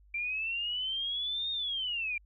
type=linear two-way sweep; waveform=sine; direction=up then down; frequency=2349 to 3707 to 2349 Hz; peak=-31 dBFS; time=0.14-2.18 s; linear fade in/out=5 ms; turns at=1.51 s; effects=added 50 Hz sine -57 dBFS peak until 2.25 s